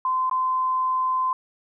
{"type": "tone with dropouts", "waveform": "sine", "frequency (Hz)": 1031, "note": "C6", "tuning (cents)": -26, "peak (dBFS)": -20, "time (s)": [0.05, 1.33], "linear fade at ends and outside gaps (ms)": 2, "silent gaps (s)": [0.297, 0.312], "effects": []}